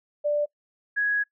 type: tone pair in turn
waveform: sine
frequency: 589 / 1665.9 Hz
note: D5 / G#6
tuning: +5 / +5 cents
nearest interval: octave + tritone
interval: 1800 cents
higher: second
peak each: -21 dBFS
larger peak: neither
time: 0.24-0.46 / 0.96-1.24 s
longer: second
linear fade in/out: 20 ms
effects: noise-tail reverb RT60 0.1 s tail -23 dB re dry